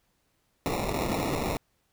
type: noise with sample-and-hold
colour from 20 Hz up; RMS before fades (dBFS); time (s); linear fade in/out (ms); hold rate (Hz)
white; -29; 0.66-1.57; 0; 1575
effects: pink hiss -72 dBFS RMS until 1.92 s